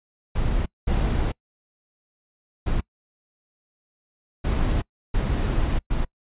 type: noise bursts at uneven times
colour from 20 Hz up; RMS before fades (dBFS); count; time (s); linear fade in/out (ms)
brown; -22; 6; 0.35-0.66 / 0.87-1.32 / 2.66-2.81 / 4.44-4.82 / 5.14-5.79 / 5.9-6.05; 10
effects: noise-tail reverb RT60 0.1 s tail -25 dB re dry + resampled to 8000 Hz